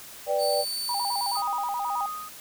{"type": "chord", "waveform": "sine", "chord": "G major", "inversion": "first", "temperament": "equal", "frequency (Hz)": [493.9, 587.3, 784], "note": ["B4", "D5", "G5"], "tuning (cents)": [0, 0, 0], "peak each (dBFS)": [-29, -24, -29], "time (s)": [0.26, 0.65], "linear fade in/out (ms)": 50}
{"type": "tone", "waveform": "sawtooth", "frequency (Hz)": 4529, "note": "C#8", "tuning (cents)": 36, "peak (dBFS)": -26, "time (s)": [0.38, 1.43], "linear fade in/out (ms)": 50}
{"type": "tone with vibrato", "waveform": "sine", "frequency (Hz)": 880, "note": "A5", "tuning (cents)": 0, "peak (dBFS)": -27, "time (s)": [0.89, 2.06], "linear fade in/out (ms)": 2, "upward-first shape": "square", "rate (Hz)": 9.4, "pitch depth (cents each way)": 160}
{"type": "tone with tremolo", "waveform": "sine", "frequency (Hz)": 1244.5, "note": "D#6", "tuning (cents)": 0, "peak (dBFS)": -28, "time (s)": [1.35, 2.29], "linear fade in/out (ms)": 10, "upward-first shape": "triangle", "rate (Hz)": 1.9, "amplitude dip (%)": 70}
{"effects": ["white hiss -44 dBFS RMS until 2.4 s"]}